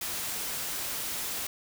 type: noise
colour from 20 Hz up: white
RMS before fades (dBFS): -34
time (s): 0.01-1.47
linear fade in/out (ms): 5
effects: none